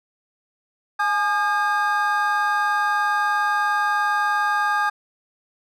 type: tone cluster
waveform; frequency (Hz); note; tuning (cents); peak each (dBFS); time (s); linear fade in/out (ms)
triangle; 838 / 1218 / 1615; G#5 / D#6 / G#6; +15 / -37 / -49; -21; 0.99-4.9; 10
effects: none